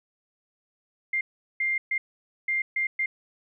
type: tone bursts at uneven times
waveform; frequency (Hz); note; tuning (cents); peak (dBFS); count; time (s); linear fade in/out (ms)
sine; 2100; C7; +6; -23; 6; 1.13-1.21 / 1.6-1.78 / 1.91-1.98 / 2.48-2.62 / 2.76-2.87 / 2.99-3.06; 5
effects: none